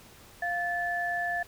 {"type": "tone pair together", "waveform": "sine", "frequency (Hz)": [698.5, 1742.9], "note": ["F5", "A6"], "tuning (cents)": [0, -17], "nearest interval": "octave + major third", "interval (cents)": 1583, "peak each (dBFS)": [-31, -30], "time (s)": [0.42, 1.43], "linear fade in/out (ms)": 5, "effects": ["pink hiss -53 dBFS RMS until 1.47 s"]}